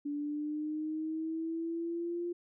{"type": "linear sweep", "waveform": "sine", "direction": "up", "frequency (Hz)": [288.5, 349.2], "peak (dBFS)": -33, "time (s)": [0.05, 2.33], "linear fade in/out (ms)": 10, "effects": []}